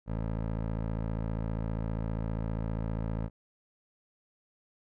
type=tone with low-pass filter; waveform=15% pulse; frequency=55 Hz; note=A1; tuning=in tune; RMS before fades=-33 dBFS; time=0.06-3.3 s; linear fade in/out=50 ms; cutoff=1200 Hz; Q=0.55; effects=none